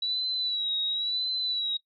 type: tone with vibrato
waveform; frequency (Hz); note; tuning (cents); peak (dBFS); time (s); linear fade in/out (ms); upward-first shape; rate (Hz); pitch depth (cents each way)
sine; 3914; B7; -16; -26; 0.02-1.77; 5; sine; 0.96; 58
effects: noise-tail reverb RT60 0.1 s tail -18 dB re dry + MP3 96 kbps